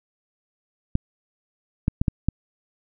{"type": "clicks", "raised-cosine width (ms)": 5, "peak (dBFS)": -7, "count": 5, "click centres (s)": [0.954, 1.881, 2.015, 2.082, 2.286], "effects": []}